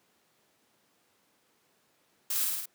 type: noise with echo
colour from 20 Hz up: blue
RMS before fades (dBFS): -31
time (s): 2.3-2.45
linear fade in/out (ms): 5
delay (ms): 52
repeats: 4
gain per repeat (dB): -2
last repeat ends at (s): 2.658
effects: pink hiss -69 dBFS RMS until 2.74 s + high-pass 200 Hz 12 dB/octave